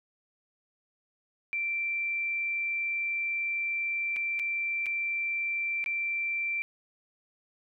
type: tone with dropouts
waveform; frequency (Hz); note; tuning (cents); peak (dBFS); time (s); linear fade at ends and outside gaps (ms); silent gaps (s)
sine; 2349; D7; 0; -28; 1.53-6.62; 0; 4.162-4.166 / 4.392-4.396 / 4.859-4.865 / 5.841-5.861
effects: none